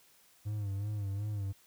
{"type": "tone with vibrato", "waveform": "triangle", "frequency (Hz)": 101.9, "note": "G#2", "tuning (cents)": -32, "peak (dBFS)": -31, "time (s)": [0.45, 1.53], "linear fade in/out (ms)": 20, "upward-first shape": "sine", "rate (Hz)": 2.7, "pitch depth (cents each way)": 76, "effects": ["white hiss -64 dBFS RMS until 1.66 s"]}